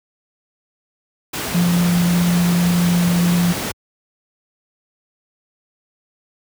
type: tone in noise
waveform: sine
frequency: 174.61 Hz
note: F3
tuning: in tune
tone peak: -13 dBFS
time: 1.54-3.53 s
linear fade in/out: 10 ms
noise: pink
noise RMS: -24 dBFS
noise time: 1.33-3.72 s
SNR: +8 dB
effects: high-pass 80 Hz 12 dB/octave